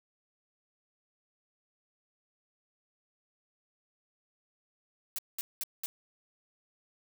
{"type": "noise bursts", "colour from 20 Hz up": "blue", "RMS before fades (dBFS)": -35, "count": 4, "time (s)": [5.16, 5.86], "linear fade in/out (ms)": 0, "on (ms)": 25, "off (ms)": 200, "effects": []}